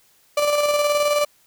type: tone with tremolo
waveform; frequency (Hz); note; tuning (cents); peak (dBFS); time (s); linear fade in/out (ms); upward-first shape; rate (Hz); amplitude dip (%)
35% pulse; 587.3; D5; 0; -14; 0.37-1.25; 5; square; 19; 35
effects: white hiss -58 dBFS RMS until 1.46 s